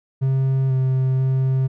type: tone with pitch steps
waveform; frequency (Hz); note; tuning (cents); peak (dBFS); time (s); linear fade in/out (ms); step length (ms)
triangle; 133.4 / 130.9 / 132; C3 / C3 / C3; +34 / +1 / +16; -14; 0.21-1.68; 20; 490
effects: none